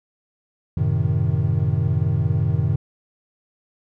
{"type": "chord", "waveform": "triangle", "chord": "F# diminished seventh", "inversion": "none", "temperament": "equal", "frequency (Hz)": [92.5, 110, 130.81, 155.56], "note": ["F#2", "A2", "C3", "Eb3"], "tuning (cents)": [0, 0, 0, 0], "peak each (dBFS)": -21, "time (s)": [0.77, 2.76], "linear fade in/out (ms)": 5, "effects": []}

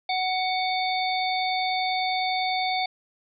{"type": "harmonic tone with a mistuned harmonic", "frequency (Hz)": 745, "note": "F#5", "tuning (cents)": 12, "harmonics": [1, 3, 5, 6], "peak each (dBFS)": [-25, -30, -32, -33], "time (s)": [0.09, 2.86], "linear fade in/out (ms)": 5, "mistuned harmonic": 5, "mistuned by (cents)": -61, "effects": []}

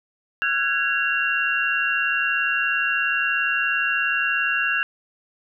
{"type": "tone cluster", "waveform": "sine", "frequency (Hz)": [1356, 1493, 1653, 2759], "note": ["E6", "F#6", "G#6", "F7"], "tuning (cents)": [49, 15, -9, -22], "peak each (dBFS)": [-29, -26, -23, -24], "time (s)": [0.42, 4.83], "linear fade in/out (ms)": 0, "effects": []}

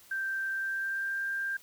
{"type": "tone with pitch glide", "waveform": "sine", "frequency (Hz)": [1568, 1589], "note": ["G6", "G6"], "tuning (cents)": [0, 23], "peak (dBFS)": -30, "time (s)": [0.11, 1.57], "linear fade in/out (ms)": 5, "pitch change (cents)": 23, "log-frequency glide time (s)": [0.51, 1.24], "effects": ["white hiss -57 dBFS RMS until 1.62 s"]}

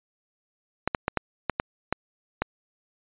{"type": "clicks", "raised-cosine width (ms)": 0.5, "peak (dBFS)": -8, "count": 8, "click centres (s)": [0.876, 0.948, 1.081, 1.173, 1.497, 1.599, 1.926, 2.42], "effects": ["resampled to 8000 Hz"]}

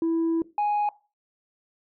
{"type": "tone pair in turn", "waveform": "sine", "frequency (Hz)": [329.6, 830.5], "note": ["E4", "G#5"], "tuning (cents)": [0, 0], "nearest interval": "octave + major third", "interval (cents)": 1600, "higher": "second", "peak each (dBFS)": -19, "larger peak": "neither", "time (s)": [[0.02, 0.42], [0.58, 0.89]], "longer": "first", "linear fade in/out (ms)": 2, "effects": ["noise-tail reverb RT60 0.3 s tail -20 dB re dry", "tanh soft clip ceiling -20 dBFS"]}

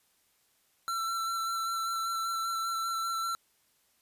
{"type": "tone with vibrato", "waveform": "square", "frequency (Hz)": 1345, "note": "E6", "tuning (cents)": 34, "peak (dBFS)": -31, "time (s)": [0.88, 3.35], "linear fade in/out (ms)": 0, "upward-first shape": "square", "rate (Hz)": 5.1, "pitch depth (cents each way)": 12, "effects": ["white hiss -70 dBFS RMS until 4.01 s", "resampled to 32000 Hz"]}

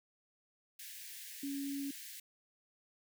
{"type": "high-pass noise", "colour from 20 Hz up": "white", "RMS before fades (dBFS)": -49, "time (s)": [0.79, 2.2], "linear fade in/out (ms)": 5, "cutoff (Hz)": 1600, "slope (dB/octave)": 96}
{"type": "tone", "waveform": "sine", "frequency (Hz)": 279.2, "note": "C#4", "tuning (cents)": 13, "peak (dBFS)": -37, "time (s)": [1.43, 1.91], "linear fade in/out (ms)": 5}
{"effects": []}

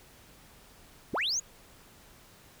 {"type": "linear sweep", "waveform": "sine", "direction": "up", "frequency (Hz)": [41.2, 6940], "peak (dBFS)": -26, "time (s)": [1.13, 1.4], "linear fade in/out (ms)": 10, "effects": ["tanh soft clip ceiling -24 dBFS", "pink hiss -56 dBFS RMS until 2.6 s"]}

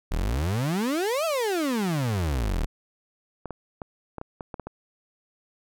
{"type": "exponential two-way sweep", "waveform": "35% pulse", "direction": "up then down", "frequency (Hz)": [34.65, 675, 34.65], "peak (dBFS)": -22, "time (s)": [0.11, 2.66], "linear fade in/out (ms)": 10, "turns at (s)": 1.25}
{"type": "clicks", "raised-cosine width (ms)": 1, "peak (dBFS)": -20, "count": 9, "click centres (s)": [3.457, 3.507, 3.818, 4.183, 4.214, 4.408, 4.542, 4.597, 4.67]}
{"effects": []}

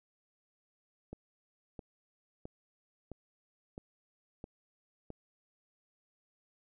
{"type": "click train", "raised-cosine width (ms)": 2, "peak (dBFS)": -30, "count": 7, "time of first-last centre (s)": [1.13, 5.104], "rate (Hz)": 1.51, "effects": []}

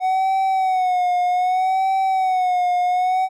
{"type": "tone with vibrato", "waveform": "triangle", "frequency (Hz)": 742, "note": "F#5", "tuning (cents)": 5, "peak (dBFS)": -14, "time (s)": [0, 3.29], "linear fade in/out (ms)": 50, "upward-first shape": "sine", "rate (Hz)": 0.64, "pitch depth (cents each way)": 62, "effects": []}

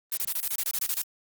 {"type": "noise bursts", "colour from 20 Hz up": "blue", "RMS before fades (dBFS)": -28, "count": 12, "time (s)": [0.12, 1.019], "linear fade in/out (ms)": 2, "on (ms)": 52, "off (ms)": 25, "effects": ["Opus 24 kbps"]}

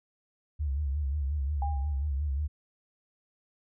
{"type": "tone with vibrato", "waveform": "sine", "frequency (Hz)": 71.2, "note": "C#2", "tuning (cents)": 47, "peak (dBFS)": -27, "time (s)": [0.59, 2.48], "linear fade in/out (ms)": 20, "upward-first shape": "sine", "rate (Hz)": 5.6, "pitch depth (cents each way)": 110}
{"type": "tone with exponential decay", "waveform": "sine", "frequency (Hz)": 804, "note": "G5", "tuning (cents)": 44, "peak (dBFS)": -30, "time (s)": [1.62, 2.08], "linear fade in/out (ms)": 2, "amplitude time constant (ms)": 100}
{"effects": []}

